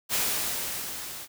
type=noise with level ramp; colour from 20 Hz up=white; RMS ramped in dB=-25 to -40 dBFS; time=0.09-1.28 s; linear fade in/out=50 ms; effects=none